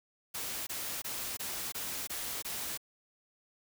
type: noise bursts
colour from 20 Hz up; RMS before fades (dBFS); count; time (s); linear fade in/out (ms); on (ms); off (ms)
white; -38; 7; 0.34-2.776; 10; 330; 21
effects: none